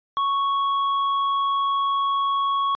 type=tone with hard clipping; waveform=sine; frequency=1108.7 Hz; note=C#6; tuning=in tune; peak=-21 dBFS; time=0.17-2.75 s; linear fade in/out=0 ms; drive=5 dB; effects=resampled to 11025 Hz